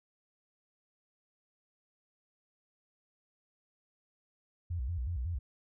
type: tone with vibrato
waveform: sine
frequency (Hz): 73.1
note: D2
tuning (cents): -7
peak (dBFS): -32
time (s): 4.7-5.39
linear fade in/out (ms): 10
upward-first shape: square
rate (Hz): 5.4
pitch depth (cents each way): 290
effects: none